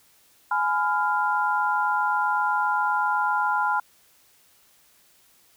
sine chord, F diminished, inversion first, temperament just, 838.1 / 1005.8 / 1396.9 Hz, Ab5 / Cb6 / F6, +16 / +31 / 0 cents, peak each -25 dBFS, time 0.51-3.8 s, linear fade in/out 5 ms, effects white hiss -59 dBFS RMS until 5.56 s

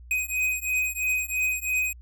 square beating tone pair, 2506 / 2509 Hz, D#7 / D#7, +12 / +14 cents, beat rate 3 Hz, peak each -28 dBFS, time 0.11-1.93 s, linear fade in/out 2 ms, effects added 60 Hz sine -43 dBFS peak until 2.01 s

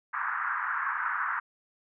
white band-pass noise, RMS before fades -31 dBFS, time 0.13-1.4 s, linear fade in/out 10 ms, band 1000 to 1700 Hz, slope 48 dB/octave, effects none

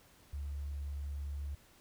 sine tone with sample-and-hold, 71.3 Hz, C#2, 49 cents sharp, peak -37 dBFS, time 0.33-1.55 s, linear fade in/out 5 ms, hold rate 11025 Hz, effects pink hiss -63 dBFS RMS until 1.8 s

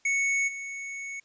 square tone with level steps, 2215 Hz, C#7, 2 cents flat, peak -24 / -35 dBFS, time 0.05-1.2 s, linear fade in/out 5 ms, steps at 0.47 s, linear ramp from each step 20 ms, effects white hiss -65 dBFS RMS until 1.24 s + resampled to 16000 Hz

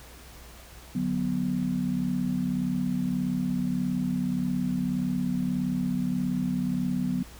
sine chord, B minor, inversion first, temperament just, 148.16 / 185.21 / 246.9 Hz, D3 / F#3 / B3, +16 / +2 / 0 cents, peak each -34 / -28 / -28 dBFS, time 0.95-7.23 s, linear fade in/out 5 ms, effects added 60 Hz sine -49 dBFS peak until 7.39 s + pink hiss -49 dBFS RMS until 7.39 s

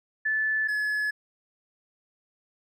sine / triangle tone pair in turn, 1743 / 1706.1 Hz, A6 / G#6, -17 / +46 cents, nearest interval unison, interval 37 cents, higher first, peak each -23 / -23 dBFS, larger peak neither, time 0.25-0.68 / 0.68-1.11 s, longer neither, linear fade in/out 10 ms, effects none

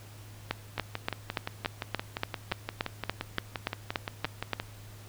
two click trains, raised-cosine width 0.3 ms, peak -12 / -16 dBFS, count 15 / 23, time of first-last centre 0.51-4.533 / 0.78-4.599 s, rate 3.48 / 5.76 Hz, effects added 104 Hz sine -47 dBFS peak until 5.08 s + pink hiss -53 dBFS RMS until 5.08 s

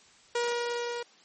sawtooth tone with level ramp, 477.4 Hz, A#4, 41 cents sharp, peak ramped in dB -22 to -29 dBFS, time 0.35-1.03 s, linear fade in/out 5 ms, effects white hiss -58 dBFS RMS until 1.24 s + MP3 32 kbps

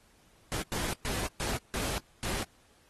pink noise bursts at uneven times, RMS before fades -34 dBFS, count 6, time 0.52-0.62 / 0.72-0.93 / 1.05-1.27 / 1.4-1.57 / 1.74-1.98 / 2.23-2.43 s, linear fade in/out 0 ms, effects pink hiss -64 dBFS RMS until 2.89 s + AAC 32 kbps

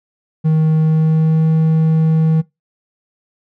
triangle tone with pitch glide, 157.5 to 159.51 Hz, D#3 to D#3, +21 to +43 cents, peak -8 dBFS, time 0.44-2.42 s, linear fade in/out 20 ms, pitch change +22 cents, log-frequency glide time 0.79-1.46 s, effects noise-tail reverb RT60 0.2 s tail -22 dB re dry

